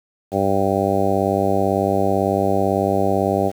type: harmonic tone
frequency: 98 Hz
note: G2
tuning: in tune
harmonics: 1 / 2 / 3 / 4 / 5 / 6 / 7 / 8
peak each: -26 / -24 / -25 / -23 / -25 / -23 / -24 / -24 dBFS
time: 0.31-3.52 s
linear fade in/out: 50 ms
effects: 7-bit

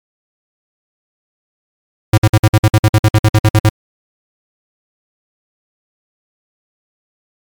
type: tone bursts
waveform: square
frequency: 107.7 Hz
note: A2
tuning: 37 cents flat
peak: -6 dBFS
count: 16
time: 2.13-3.692 s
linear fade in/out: 5 ms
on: 47 ms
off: 54 ms
effects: MP3 96 kbps

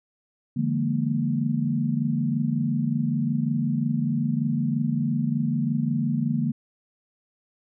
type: chord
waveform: sine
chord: Bb dominant seventh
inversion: first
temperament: equal with one note detuned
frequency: 146.83 / 170.13 / 207.7 / 233.1 Hz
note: D3 / F3 / Ab3 / Bb3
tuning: 0 / -45 / 0 / 0 cents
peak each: -26 / -30 / -30 / -25 dBFS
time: 0.56-6.52 s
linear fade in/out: 10 ms
effects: none

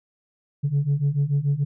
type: beating tone pair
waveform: sine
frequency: 138.59 / 145.49 Hz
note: C#3 / D3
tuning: 0 / -16 cents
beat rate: 6.9 Hz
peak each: -22 / -20 dBFS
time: 0.63-1.65 s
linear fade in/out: 20 ms
effects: tanh soft clip ceiling -15 dBFS

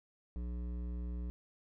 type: tone with hard clipping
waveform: sine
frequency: 60 Hz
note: B1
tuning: 49 cents flat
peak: -39 dBFS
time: 0.36-1.3 s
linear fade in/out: 0 ms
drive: 12 dB
effects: none

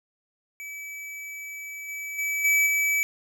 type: tone with level steps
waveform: square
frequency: 2296 Hz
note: D7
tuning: 40 cents flat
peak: -36 / -33 / -26 / -19 / -22 dBFS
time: 0.6-3.03 s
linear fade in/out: 0 ms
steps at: 1.88 / 2.18 / 2.44 / 2.66 s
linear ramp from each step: 10 ms
effects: none

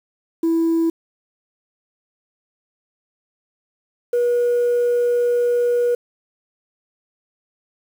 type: tone pair in turn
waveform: sine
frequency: 329.6 / 482.5 Hz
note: E4 / B4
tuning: 0 / -40 cents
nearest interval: perfect fifth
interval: 660 cents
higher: second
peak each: -13 dBFS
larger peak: neither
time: 0.43-0.9 / 4.13-5.95 s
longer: second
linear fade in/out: 5 ms
effects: tanh soft clip ceiling -13 dBFS + 7-bit

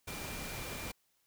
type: tone in noise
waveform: sine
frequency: 2380 Hz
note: D7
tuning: 22 cents sharp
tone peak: -49 dBFS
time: 0.07-0.92 s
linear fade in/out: 10 ms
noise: pink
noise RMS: -42 dBFS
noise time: 0.07-0.92 s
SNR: -10 dB
effects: white hiss -75 dBFS RMS until 1.26 s

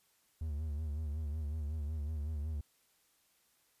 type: tone with vibrato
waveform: triangle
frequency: 75.8 Hz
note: D#2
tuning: 45 cents flat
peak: -33 dBFS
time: 0.41-2.61 s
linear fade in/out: 5 ms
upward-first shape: sine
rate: 5.4 Hz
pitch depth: 90 cents each way
effects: white hiss -72 dBFS RMS until 3.8 s + resampled to 32000 Hz

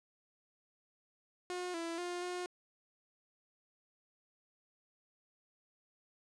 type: tone with pitch steps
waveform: sawtooth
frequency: 359.6 / 333.8 / 353.5 / 358.3 Hz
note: F#4 / E4 / F4 / F4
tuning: -49 / +22 / +21 / +44 cents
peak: -34 dBFS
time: 1.5-2.46 s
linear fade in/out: 0 ms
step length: 240 ms
effects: resampled to 22050 Hz + 10-bit

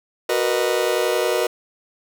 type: chord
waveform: 40% pulse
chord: B major seventh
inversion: second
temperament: just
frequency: 370.4 / 463 / 493.9 / 617.4 Hz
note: F#4 / A#4 / B4 / D#5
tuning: +2 / -12 / 0 / -14 cents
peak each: -23 dBFS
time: 0.29-1.47 s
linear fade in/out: 5 ms
effects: none

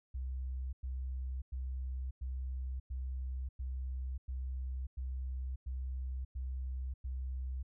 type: tone bursts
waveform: sine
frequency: 64.5 Hz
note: C2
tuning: 24 cents flat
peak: -36 dBFS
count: 11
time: 0.14-7.63 s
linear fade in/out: 10 ms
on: 590 ms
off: 100 ms
effects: none

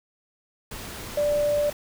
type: tone in noise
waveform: sine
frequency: 587.3 Hz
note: D5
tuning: in tune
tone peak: -20 dBFS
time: 1.17-1.7 s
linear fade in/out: 5 ms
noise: pink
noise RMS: -37 dBFS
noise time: 0.71-1.73 s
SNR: +14 dB
effects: none

